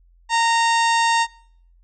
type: harmonic tone with a mistuned harmonic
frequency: 920 Hz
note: A#5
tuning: 23 cents flat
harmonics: 1 / 2 / 3 / 4 / 5 / 6 / 7 / 8 / 9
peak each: -17 / -23 / -27 / -29 / -31 / -33 / -34 / -35 / -36 dBFS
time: 0.29-1.27 s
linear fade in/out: 50 ms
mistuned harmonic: 2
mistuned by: +18 cents
effects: noise-tail reverb RT60 0.6 s tail -23 dB re dry + added 43 Hz sine -51 dBFS peak until 1.83 s